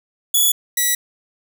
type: tone pair in turn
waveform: 5% pulse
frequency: 3413 / 1950 Hz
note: G#7 / B6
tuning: +47 / -23 cents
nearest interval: minor seventh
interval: 970 cents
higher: first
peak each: -5 dBFS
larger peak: neither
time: 0.34-0.52 / 0.77-0.95 s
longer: neither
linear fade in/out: 5 ms
effects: none